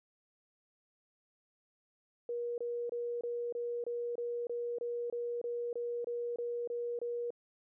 sine tone bursts, 477.1 Hz, A#4, 40 cents sharp, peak -34 dBFS, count 16, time 2.29-7.305 s, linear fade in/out 2 ms, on 290 ms, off 25 ms, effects none

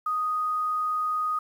sine tone with quantisation, 1244.5 Hz, D#6, in tune, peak -24 dBFS, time 0.06-1.39 s, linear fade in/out 5 ms, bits 9, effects none

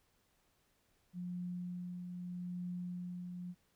sine tone with tremolo, 178.1 Hz, F3, 34 cents sharp, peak -38 dBFS, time 1.13-3.55 s, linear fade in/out 50 ms, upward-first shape triangle, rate 0.8 Hz, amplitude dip 40%, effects pink hiss -75 dBFS RMS until 3.75 s

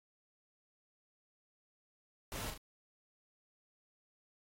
pink noise with echo, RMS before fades -43 dBFS, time 2.32-2.5 s, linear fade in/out 0 ms, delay 38 ms, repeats 2, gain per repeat -5 dB, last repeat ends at 2.576 s, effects AAC 48 kbps

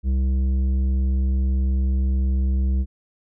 sine tone with tanh clipping, 65.6 Hz, C2, 5 cents sharp, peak -19 dBFS, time 0.03-2.86 s, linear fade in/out 50 ms, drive 9 dB, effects none

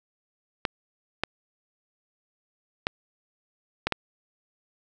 clicks, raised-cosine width 0.3 ms, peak -8 dBFS, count 5, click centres 0.652 / 1.236 / 2.869 / 3.87 / 3.923 s, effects none

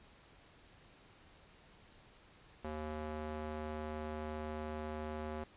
square tone with band-pass filter, 76.9 Hz, D#2, 20 cents flat, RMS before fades -42 dBFS, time 2.64-5.44 s, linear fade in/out 5 ms, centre 630 Hz, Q 0.67, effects pink hiss -62 dBFS RMS until 5.56 s + resampled to 8000 Hz

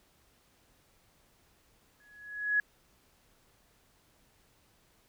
sine tone with exponential growth, 1681 Hz, G#6, 20 cents sharp, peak -22 dBFS, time 2-2.6 s, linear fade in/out 2 ms, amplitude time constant 130 ms, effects pink hiss -67 dBFS RMS until 5.08 s

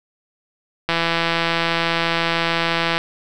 click train, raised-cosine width 0.3 ms, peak -3 dBFS, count 350, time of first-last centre 0.89-2.98 s, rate 167 Hz, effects none

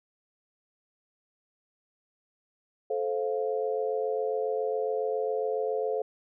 sine chord, F major, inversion first, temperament just, 436.5 / 523.8 / 698.5 Hz, A4 / C5 / F5, -14 / +2 / 0 cents, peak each -29 / -31 / -35 dBFS, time 2.9-6.02 s, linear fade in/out 5 ms, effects none

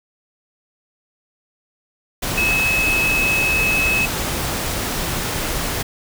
sine tone in noise, 2580 Hz, E7, 38 cents flat, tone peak -16 dBFS, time 2.37-4.06 s, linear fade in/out 10 ms, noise pink, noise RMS -23 dBFS, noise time 2.22-5.83 s, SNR +4 dB, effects none

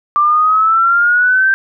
sine exponential sweep, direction up, 1174.7 to 1575 Hz, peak -8 dBFS, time 0.16-1.54 s, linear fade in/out 0 ms, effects none

